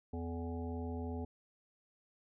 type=harmonic tone with a mistuned harmonic; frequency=83.1 Hz; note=E2; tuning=15 cents sharp; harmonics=1 / 3 / 5 / 7 / 9 / 10; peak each=-40 / -42 / -46 / -54 / -51 / -54 dBFS; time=0.13-1.25 s; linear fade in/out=5 ms; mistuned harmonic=5; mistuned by=+55 cents; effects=none